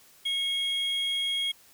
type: tone pair together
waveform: triangle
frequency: 2187 / 3277 Hz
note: C#7 / G#7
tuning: -24 / -24 cents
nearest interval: perfect fifth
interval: 700 cents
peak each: -35 / -25 dBFS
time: 0.25-1.52 s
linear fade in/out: 10 ms
effects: white hiss -57 dBFS RMS until 1.73 s